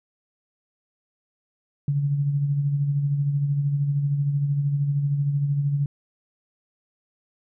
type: tone with tremolo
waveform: sine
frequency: 142.5 Hz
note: C#3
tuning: 48 cents sharp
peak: -18 dBFS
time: 1.88-5.86 s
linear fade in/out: 2 ms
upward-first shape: sine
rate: 13 Hz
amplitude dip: 45%
effects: none